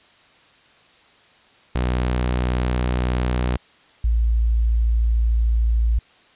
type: tone pair in turn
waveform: sawtooth / sine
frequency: 61.74 / 56.79 Hz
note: B1 / A#1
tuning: 0 / -45 cents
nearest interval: minor second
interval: 145 cents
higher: first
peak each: -15 dBFS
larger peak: neither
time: 1.75-3.57 / 4.04-5.99 s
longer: second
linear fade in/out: 5 ms
effects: white hiss -53 dBFS RMS until 6.35 s + resampled to 8000 Hz